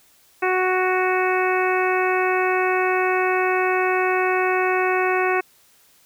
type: harmonic tone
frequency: 370 Hz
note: F#4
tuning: in tune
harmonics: 1 / 2 / 3 / 4 / 5 / 6 / 7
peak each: -21 / -24 / -26 / -27 / -28 / -29 / -29 dBFS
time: 0.42-5.41 s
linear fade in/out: 10 ms
effects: white hiss -56 dBFS RMS until 6.05 s